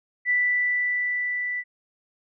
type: tone with level ramp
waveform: sine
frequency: 1975.5 Hz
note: B6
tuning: in tune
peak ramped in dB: -18 to -26 dBFS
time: 0.25-1.64 s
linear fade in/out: 50 ms
effects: none